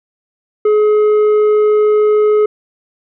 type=tone with tanh clipping; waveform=sine; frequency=423.3 Hz; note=G#4; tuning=33 cents sharp; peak=-9 dBFS; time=0.65-2.46 s; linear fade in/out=5 ms; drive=6 dB; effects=none